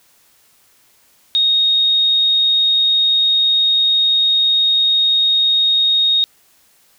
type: tone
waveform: sine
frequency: 3729 Hz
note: A#7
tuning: in tune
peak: -11 dBFS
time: 1.35-6.24 s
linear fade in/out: 0 ms
effects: white hiss -54 dBFS RMS until 6.98 s